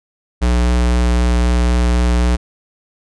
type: tone with vibrato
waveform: square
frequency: 60.3 Hz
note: B1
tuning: 41 cents flat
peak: -12 dBFS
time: 0.41-2.37 s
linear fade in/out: 20 ms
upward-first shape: sine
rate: 3.9 Hz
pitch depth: 9 cents each way
effects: resampled to 22050 Hz